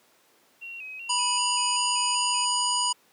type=tone with vibrato; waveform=sine; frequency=2637 Hz; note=E7; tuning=in tune; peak=-36 dBFS; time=0.61-2.46 s; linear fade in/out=20 ms; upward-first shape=square; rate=2.6 Hz; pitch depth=68 cents each way
type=harmonic tone; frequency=979 Hz; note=B5; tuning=15 cents flat; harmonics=1 / 3 / 5 / 7 / 9; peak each=-27 / -29 / -30 / -30 / -31 dBFS; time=1.09-2.93 s; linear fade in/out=10 ms
effects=pink hiss -61 dBFS RMS until 3.12 s + high-pass 300 Hz 12 dB/octave